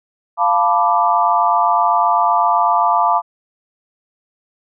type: chord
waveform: sine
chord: B half-diminished seventh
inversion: second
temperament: equal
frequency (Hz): 698.5 / 880 / 987.8 / 1174.7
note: F5 / A5 / B5 / D6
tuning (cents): 0 / 0 / 0 / 0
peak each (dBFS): -17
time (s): 0.37-3.22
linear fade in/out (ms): 50
effects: none